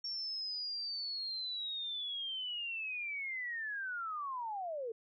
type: linear sweep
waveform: sine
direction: down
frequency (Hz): 5500 to 433.5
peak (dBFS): -37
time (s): 0.04-4.92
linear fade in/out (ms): 5
effects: none